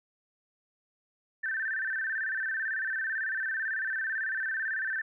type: tone with vibrato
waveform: sine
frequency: 1661.2 Hz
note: G#6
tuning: in tune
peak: -29 dBFS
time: 1.43-5.02 s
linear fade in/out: 10 ms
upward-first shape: square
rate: 18 Hz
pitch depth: 120 cents each way
effects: none